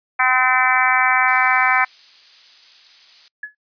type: harmonic tone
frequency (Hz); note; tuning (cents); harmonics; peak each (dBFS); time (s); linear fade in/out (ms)
255.9; C4; -38; 3 / 4 / 5 / 6 / 7 / 8 / 9; -21 / -21 / -21 / -21 / -21 / -21 / -21; 0.19-1.85; 10
type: noise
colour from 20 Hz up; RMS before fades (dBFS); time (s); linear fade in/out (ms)
violet; -33; 1.28-3.28; 0
type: tone with exponential decay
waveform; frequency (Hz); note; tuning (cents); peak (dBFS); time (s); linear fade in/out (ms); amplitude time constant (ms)
sine; 1700; G#6; +40; -22; 3.43-3.55; 5; 24
effects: noise-tail reverb RT60 0.1 s tail -26 dB re dry + resampled to 11025 Hz